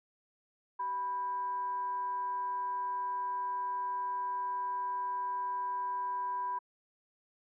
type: tone with frequency modulation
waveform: sine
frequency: 987.8 Hz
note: B5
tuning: in tune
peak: -32 dBFS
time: 0.79-6.59 s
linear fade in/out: 10 ms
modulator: 605 Hz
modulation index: 0.22
effects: high-pass 400 Hz 12 dB/octave